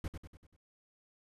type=noise with echo; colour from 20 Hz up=brown; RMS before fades=-37 dBFS; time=0.04-0.08 s; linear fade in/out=2 ms; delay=97 ms; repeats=5; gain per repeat=-6 dB; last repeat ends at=0.565 s; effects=resampled to 32000 Hz